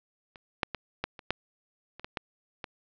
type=clicks; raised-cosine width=0.3 ms; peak=-30 / -9 / -17 / -13 / -27 / -10 / -28 / -21 / -15 / -20 dBFS; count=10; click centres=0.358 / 0.632 / 0.747 / 1.04 / 1.192 / 1.306 / 1.996 / 2.045 / 2.172 / 2.642 s; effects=low-pass 5000 Hz 12 dB/octave

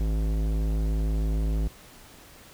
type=tone with tanh clipping; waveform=sine; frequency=53.3 Hz; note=G#1; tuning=46 cents sharp; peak=-25 dBFS; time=0-1.68 s; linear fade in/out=5 ms; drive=17 dB; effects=pink hiss -50 dBFS RMS until 2.53 s

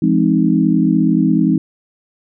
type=chord; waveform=sine; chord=F minor seventh; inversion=none; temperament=equal with one note detuned; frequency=170.53 / 207.7 / 261.6 / 311.1 Hz; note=F3 / Ab3 / C4 / Eb4; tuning=-41 / 0 / 0 / 0 cents; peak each=-16 dBFS; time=0.02-1.58 s; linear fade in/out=5 ms; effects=none

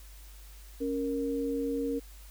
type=tone pair together; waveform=sine; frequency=277.2 / 466.2 Hz; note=C#4 / A#4; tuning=0 / 0 cents; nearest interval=major sixth; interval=900 cents; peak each=-31 / -32 dBFS; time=0.8-2 s; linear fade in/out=20 ms; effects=added 50 Hz sine -47 dBFS peak until 2.3 s + white hiss -56 dBFS RMS until 2.3 s

